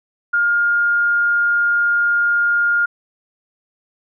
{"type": "tone", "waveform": "sine", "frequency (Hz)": 1414, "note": "F6", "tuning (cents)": 21, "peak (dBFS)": -13, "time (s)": [0.33, 2.86], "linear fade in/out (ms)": 10, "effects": []}